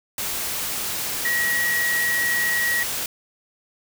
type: tone in noise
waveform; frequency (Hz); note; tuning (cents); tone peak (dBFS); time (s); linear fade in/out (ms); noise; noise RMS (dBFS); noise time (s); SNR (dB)
sine; 1910; A#6; +42; -20; 1.25-2.83; 2; white; -27; 0.18-3.06; +4
effects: none